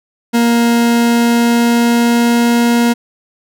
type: tone with pitch glide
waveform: 40% pulse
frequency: 234.7 to 236.5 Hz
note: A#3 to A#3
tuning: +12 to +25 cents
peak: -8 dBFS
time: 0.33-2.94 s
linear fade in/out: 20 ms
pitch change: +13 cents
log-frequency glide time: 0.68-2.57 s
effects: none